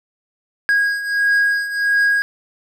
triangle beating tone pair, 1640 / 1641.5 Hz, G#6 / G#6, -22 / -21 cents, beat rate 1.5 Hz, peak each -19 / -14 dBFS, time 0.69-2.22 s, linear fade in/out 0 ms, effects none

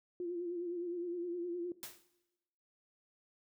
sine tone with vibrato, 349.2 Hz, F4, in tune, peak -36 dBFS, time 0.2-1.72 s, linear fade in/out 2 ms, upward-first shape sine, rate 9.7 Hz, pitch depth 49 cents each way
white noise with exponential decay, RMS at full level -42 dBFS, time 1.83-2.08 s, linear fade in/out 0 ms, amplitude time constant 53 ms
effects noise-tail reverb RT60 1.0 s tail -17 dB re dry

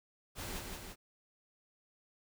pink noise with echo, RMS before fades -42 dBFS, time 0.35-0.62 s, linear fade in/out 50 ms, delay 170 ms, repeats 2, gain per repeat -3 dB, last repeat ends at 0.96 s, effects none

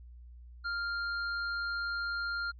square tone, 1398 Hz, F6, 1 cent sharp, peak -33 dBFS, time 0.64-2.52 s, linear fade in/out 20 ms, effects added 60 Hz sine -48 dBFS peak until 2.59 s + resampled to 11025 Hz

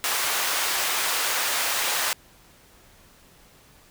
pink high-pass noise, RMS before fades -25 dBFS, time 0.04-2.13 s, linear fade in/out 0 ms, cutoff 910 Hz, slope 12 dB/octave, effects pink hiss -54 dBFS RMS until 3.9 s

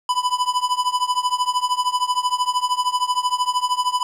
square tone with tremolo, 996 Hz, B5, 14 cents sharp, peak -15 dBFS, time 0.09-4.03 s, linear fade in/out 2 ms, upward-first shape triangle, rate 13 Hz, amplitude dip 95%, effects low-pass 9000 Hz 12 dB/octave + 9-bit

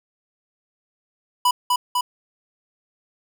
square tone with echo, 987.8 Hz, B5, in tune, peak -15 dBFS, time 1.45-1.51 s, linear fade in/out 5 ms, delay 250 ms, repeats 2, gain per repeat -2 dB, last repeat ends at 2.01 s, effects none

